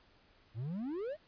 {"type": "exponential sweep", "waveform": "triangle", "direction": "up", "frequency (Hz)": [102.6, 650], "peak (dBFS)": -34, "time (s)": [0.54, 1.17], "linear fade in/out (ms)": 50, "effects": ["pink hiss -66 dBFS RMS until 1.27 s", "resampled to 11025 Hz"]}